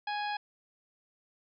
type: harmonic tone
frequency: 830.6 Hz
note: G#5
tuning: in tune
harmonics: 1 / 2 / 3 / 4 / 5 / 6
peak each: -33 / -39 / -43 / -45 / -47 / -49 dBFS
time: 0.07-0.37 s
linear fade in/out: 5 ms
effects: none